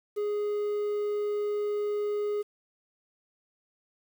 triangle tone, 415.3 Hz, G#4, in tune, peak -25 dBFS, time 0.16-2.43 s, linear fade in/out 20 ms, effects 9-bit

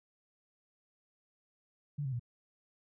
sine tone with pitch steps, 145.2 / 133.2 / 120.3 Hz, D3 / C3 / B2, -19 / +31 / -45 cents, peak -33 dBFS, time 1.98-2.196 s, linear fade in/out 10 ms, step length 72 ms, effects none

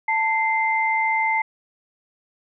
sine tone pair together, 886.4 / 2084 Hz, A5 / C7, +13 / -7 cents, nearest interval octave + minor third, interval 1480 cents, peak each -21 / -21 dBFS, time 0.08-1.42 s, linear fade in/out 5 ms, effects none

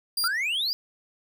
sawtooth tone, 4785 Hz, D8, 32 cents sharp, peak -21 dBFS, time 0.17-0.28 s, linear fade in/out 5 ms
triangle exponential sweep, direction up, 1318.5 to 5000 Hz, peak -23 dBFS, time 0.24-0.73 s, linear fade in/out 0 ms
effects none

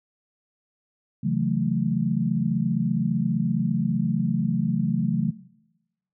sine chord, F# minor seventh, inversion second, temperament equal with one note detuned, 136.29 / 164.81 / 185 / 220 Hz, C#3 / E3 / F#3 / A3, -29 / 0 / 0 / 0 cents, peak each -27 / -27 / -26 / -27 dBFS, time 1.23-5.31 s, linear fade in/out 10 ms, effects noise-tail reverb RT60 0.9 s tail -19 dB re dry

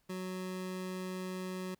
25% pulse tone, 185 Hz, F#3, in tune, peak -34 dBFS, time 0.09-1.75 s, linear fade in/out 10 ms, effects pink hiss -75 dBFS RMS until 1.79 s

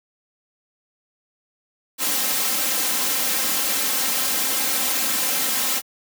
white noise with comb filter, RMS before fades -22 dBFS, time 1.98-5.82 s, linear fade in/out 50 ms, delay 3.8 ms, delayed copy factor +0.85, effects high-pass 150 Hz 12 dB/octave

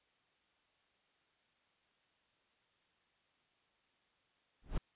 brown noise with exponential growth, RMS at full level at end -29 dBFS, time 4.62-4.78 s, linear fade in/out 5 ms, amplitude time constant 34 ms, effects white hiss -75 dBFS RMS until 4.95 s + resampled to 8000 Hz

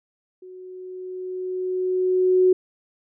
sine tone with level ramp, 369 Hz, F#4, 5 cents flat, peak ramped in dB -39 to -12 dBFS, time 0.42-2.53 s, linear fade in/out 5 ms, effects none

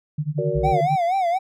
sine tone with tremolo, 150 Hz, D3, 37 cents sharp, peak -19 dBFS, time 0.18-0.96 s, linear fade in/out 5 ms, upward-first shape sine, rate 11 Hz, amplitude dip 95%
sine chord, Gb augmented, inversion none, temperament equal with one note detuned, 370 / 466.2 / 577.6 Hz, Gb4 / Bb4 / D5, 0 / 0 / -29 cents, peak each -26 dBFS, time 0.38-0.81 s, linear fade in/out 5 ms
triangle tone, 61.74 Hz, B1, in tune, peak -23 dBFS, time 0.55-0.73 s, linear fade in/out 10 ms
triangle tone with vibrato, 728 Hz, F#5, 28 cents flat, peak -16 dBFS, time 0.63-1.39 s, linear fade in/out 20 ms, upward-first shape sine, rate 4.2 Hz, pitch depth 130 cents each way
effects none

